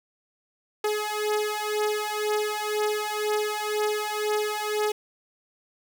sawtooth beating tone pair, 421.8 / 423.8 Hz, G#4 / G#4, +27 / +35 cents, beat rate 2 Hz, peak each -24 dBFS, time 0.84-4.92 s, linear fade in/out 5 ms, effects none

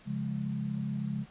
sine chord, Db major, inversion none, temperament equal, 138.59 / 174.61 / 207.7 Hz, Db3 / F3 / Ab3, 0 / 0 / 0 cents, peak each -35 / -38 / -34 dBFS, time 0.05-1.26 s, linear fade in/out 50 ms, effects pink hiss -57 dBFS RMS until 1.3 s + resampled to 8000 Hz

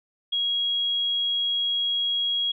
sine tone, 3300 Hz, G#7, 12 cents flat, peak -22 dBFS, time 0.32-2.52 s, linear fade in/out 10 ms, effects none

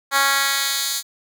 10% pulse tone with high-pass filter sweep, 275.9 Hz, C#4, 8 cents flat, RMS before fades -20 dBFS, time 0.11-1.03 s, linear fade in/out 50 ms, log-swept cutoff 1100 to 5100 Hz, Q 0.94, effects none

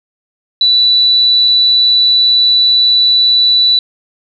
sine tone pair in turn, 3961 / 3961 Hz, B7 / B7, +4 / +4 cents, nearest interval unison, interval 0 cents, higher neither, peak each -6 dBFS, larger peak neither, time 0.61-1.48 / 1.48-3.79 s, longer second, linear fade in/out 2 ms, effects none

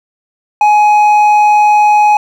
sine tone with hard clipping, 839 Hz, G#5, 17 cents sharp, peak -6 dBFS, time 0.61-2.17 s, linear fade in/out 2 ms, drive 5 dB, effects none

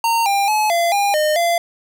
square tone with pitch steps, 920 / 798 / 855 / 683 / 807 / 610 / 685 Hz, A#5 / G5 / A5 / F5 / G#5 / D#5 / F5, -23 / +31 / -50 / -39 / -50 / -34 / -34 cents, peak -15 dBFS, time 0.04-1.58 s, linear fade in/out 2 ms, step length 220 ms, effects none

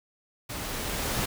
pink noise with level ramp, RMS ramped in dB -36 to -28 dBFS, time 0.49-1.26 s, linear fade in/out 10 ms, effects none

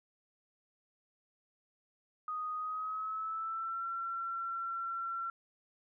sine tone with pitch glide, 1244.5 to 1357.1 Hz, D#6 to E6, 0 to +50 cents, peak -35 dBFS, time 2.28-5.3 s, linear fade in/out 2 ms, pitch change +150 cents, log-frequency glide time 2.56-3.85 s, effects none

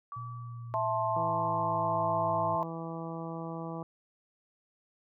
sine tone with exponential decay, 1150 Hz, D6, 37 cents flat, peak -37 dBFS, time 0.12-1.27 s, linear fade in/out 1 ms, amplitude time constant 250 ms
sine tone with pitch glide, 119.8 to 106.73 Hz, A#2 to G#2, +48 to +48 cents, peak -39 dBFS, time 0.16-2.56 s, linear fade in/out 10 ms, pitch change -200 cents, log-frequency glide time 0.31-2.32 s
sine chord, A minor, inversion second, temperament just, 660 / 880 / 1056 Hz, E5 / A5 / C6, +2 / 0 / +16 cents, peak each -32 dBFS, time 0.74-2.63 s, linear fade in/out 0 ms
harmonic tone, 164.81 Hz, E3, in tune, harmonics 1 / 2 / 3 / 4 / 5 / 6 / 7, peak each -39 / -42 / -44 / -45 / -46 / -47 / -47 dBFS, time 1.16-3.83 s, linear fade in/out 2 ms
effects none

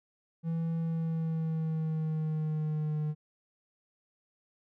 triangle tone with pitch glide, 164.81 to 152.01 Hz, E3 to D#3, 0 to -40 cents, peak -27 dBFS, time 0.43-3.15 s, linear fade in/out 50 ms, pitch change -140 cents, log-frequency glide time 0.78-3.03 s, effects none

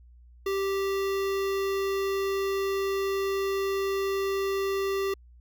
square tone with notch filter, 391 Hz, G4, 4 cents flat, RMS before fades -28 dBFS, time 0.46-5.14 s, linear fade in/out 5 ms, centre 8700 Hz, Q 1.3, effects added 60 Hz sine -50 dBFS peak until 5.4 s

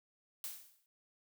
blue noise with exponential decay, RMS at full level -40 dBFS, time 0.44-0.86 s, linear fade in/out 1 ms, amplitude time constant 90 ms, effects none

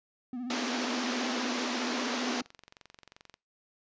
triangle tone with vibrato, 246.9 Hz, B3, in tune, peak -32 dBFS, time 0.33-2.42 s, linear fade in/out 2 ms, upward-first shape sine, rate 15 Hz, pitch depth 72 cents each way
pink band-pass noise, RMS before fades -34 dBFS, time 0.5-2.41 s, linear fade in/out 2 ms, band 250 to 6500 Hz, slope 48 dB/octave
click train, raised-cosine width 0.2 ms, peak -32 dBFS, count 21, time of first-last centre 2.46-3.341 s, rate 22.7 Hz
effects noise-tail reverb RT60 0.3 s tail -26 dB re dry + resampled to 16000 Hz

